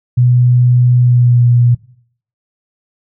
sine tone with pitch glide, 123.47 to 120.93 Hz, B2 to B2, 0 to -36 cents, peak -6 dBFS, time 0.17-1.75 s, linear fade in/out 10 ms, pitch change -36 cents, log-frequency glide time 1-1.45 s, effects noise-tail reverb RT60 0.6 s tail -20 dB re dry

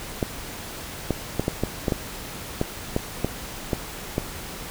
clicks, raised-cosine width 2 ms, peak -8 dBFS, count 12, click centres 0.228 / 1.107 / 1.396 / 1.481 / 1.636 / 1.882 / 1.922 / 2.614 / 2.964 / 3.246 / 3.732 / 4.181 s, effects pink hiss -36 dBFS RMS until 4.7 s

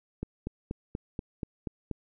click train, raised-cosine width 3 ms, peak -20 dBFS, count 8, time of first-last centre 0.23-1.913 s, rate 4.16 Hz, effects none

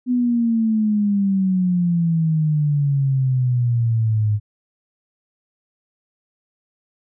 sine exponential sweep, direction down, 251.3 to 103.83 Hz, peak -15 dBFS, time 0.06-4.4 s, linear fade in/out 50 ms, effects none

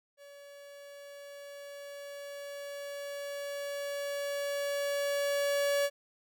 45% pulse tone with level ramp, 568 Hz, C#5, 42 cents sharp, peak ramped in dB -50 to -26 dBFS, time 0.17-5.9 s, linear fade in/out 50 ms, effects none

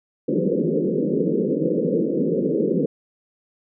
white band-pass noise, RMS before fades -21 dBFS, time 0.28-2.86 s, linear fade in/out 5 ms, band 150 to 520 Hz, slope 96 dB/octave, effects none

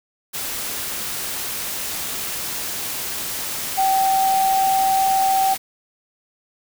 sine tone in noise, 771 Hz, G5, 29 cents flat, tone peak -15 dBFS, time 3.77-5.55 s, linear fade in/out 20 ms, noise white, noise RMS -27 dBFS, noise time 0.33-5.58 s, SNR +9 dB, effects none

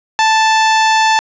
sawtooth tone, 880 Hz, A5, in tune, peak -5 dBFS, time 0.19-1.19 s, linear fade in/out 0 ms, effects resampled to 16000 Hz + 7-bit

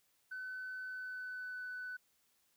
sine tone with pitch glide, 1513 to 1497.4 Hz, F#6 to F#6, +38 to +20 cents, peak -40 dBFS, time 0.31-1.97 s, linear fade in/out 10 ms, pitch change -18 cents, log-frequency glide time 0.83-1.59 s, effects tanh soft clip ceiling -38 dBFS + white hiss -75 dBFS RMS until 2.56 s

